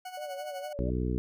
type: tone with tremolo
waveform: 40% pulse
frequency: 738 Hz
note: F#5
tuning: 5 cents flat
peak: -36 dBFS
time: 0.05-0.73 s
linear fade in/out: 5 ms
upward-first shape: sine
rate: 12 Hz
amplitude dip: 65%
type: tone with vibrato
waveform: sine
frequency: 580 Hz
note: D5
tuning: 22 cents flat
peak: -37 dBFS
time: 0.17-0.9 s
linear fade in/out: 5 ms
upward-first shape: sine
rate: 4.3 Hz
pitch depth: 76 cents each way
type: harmonic tone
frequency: 61.74 Hz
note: B1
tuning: in tune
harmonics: 1 / 2 / 3 / 4 / 5 / 6 / 7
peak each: -31 / -34 / -36 / -37 / -38 / -39 / -39 dBFS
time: 0.79-1.18 s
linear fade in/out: 0 ms
effects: none